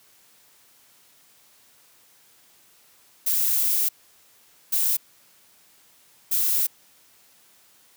violet noise bursts at uneven times, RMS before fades -22 dBFS, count 3, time 3.26-3.89 / 4.72-4.97 / 6.31-6.67 s, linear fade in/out 10 ms, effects white hiss -57 dBFS RMS until 7.96 s + high-pass 80 Hz 12 dB/octave

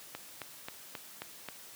click train, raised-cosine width 0.3 ms, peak -23 dBFS, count 6, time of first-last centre 0.15-1.487 s, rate 3.74 Hz, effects white hiss -51 dBFS RMS until 1.75 s + high-pass 100 Hz 12 dB/octave

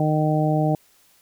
harmonic tone, 153.8 Hz, D#3, 20 cents flat, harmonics 1 / 2 / 3 / 4 / 5, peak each -20 / -24 / -30 / -25 / -26 dBFS, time 0-0.75 s, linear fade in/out 2 ms, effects white hiss -58 dBFS RMS until 1.21 s

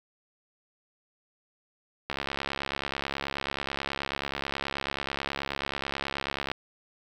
click train, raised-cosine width 0.3 ms, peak -14 dBFS, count 307, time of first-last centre 2.1-6.516 s, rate 69.3 Hz, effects 8-bit

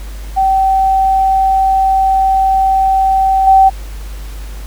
sine tone with level steps, 770 Hz, G5, 31 cents flat, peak -8 / -3 dBFS, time 0.36-3.7 s, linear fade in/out 20 ms, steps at 3.47 s, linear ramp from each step 5 ms, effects added 50 Hz sine -23 dBFS peak until 4.66 s + pink hiss -37 dBFS RMS until 4.66 s

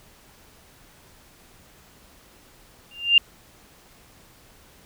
sine tone with exponential growth, 2794 Hz, F7, in tune, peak -8 dBFS, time 2.91-3.18 s, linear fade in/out 2 ms, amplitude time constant 58 ms, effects pink hiss -53 dBFS RMS until 4.85 s

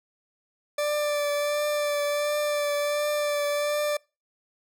40% pulse tone with vibrato, 587.3 Hz, D5, in tune, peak -23 dBFS, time 0.78-3.97 s, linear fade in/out 5 ms, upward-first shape triangle, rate 1.4 Hz, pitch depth 22 cents each way, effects noise-tail reverb RT60 0.3 s tail -26 dB re dry

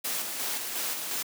white noise with tremolo, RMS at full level -31 dBFS, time 0.04-1.23 s, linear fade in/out 10 ms, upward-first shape square, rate 2.8 Hz, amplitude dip 35%, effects high-pass 200 Hz 12 dB/octave

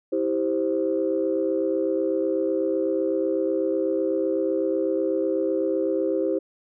sine chord, C major, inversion first, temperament equal with one note detuned, 324 / 392 / 523.3 Hz, E4 / G4 / C5, -30 / 0 / 0 cents, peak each -25 dBFS, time 0.12-6.39 s, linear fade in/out 10 ms, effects tanh soft clip ceiling -12 dBFS

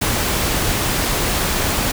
pink noise, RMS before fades -19 dBFS, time 0.01-1.92 s, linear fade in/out 10 ms, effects none

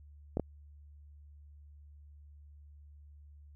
clicks, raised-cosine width 2 ms, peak -18 dBFS, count 2, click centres 0.371 / 0.397 s, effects added 73 Hz sine -52 dBFS peak until 3.55 s

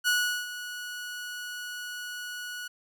sawtooth tone with ADSR envelope, 1465 Hz, F#6, 18 cents flat, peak -18 dBFS, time 0.04-2.68 s, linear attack 37 ms, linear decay 380 ms, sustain -14 dB, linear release 10 ms, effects none

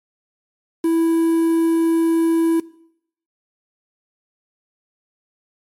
triangle tone with quantisation, 329.6 Hz, E4, in tune, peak -12 dBFS, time 0.84-2.6 s, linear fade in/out 5 ms, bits 6, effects noise-tail reverb RT60 0.7 s tail -20 dB re dry + MP3 64 kbps

